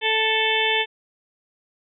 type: harmonic tone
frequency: 440 Hz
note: A4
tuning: in tune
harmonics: 1 / 2 / 4 / 5 / 6 / 7 / 8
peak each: -26 / -26 / -26 / -26 / -26 / -26 / -26 dBFS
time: 0.01-0.86 s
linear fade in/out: 50 ms
effects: none